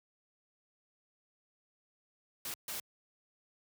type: noise bursts at uneven times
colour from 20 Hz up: white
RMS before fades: -40 dBFS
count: 2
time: 2.45-2.54 / 2.68-2.8 s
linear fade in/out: 2 ms
effects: high-pass 80 Hz 12 dB/octave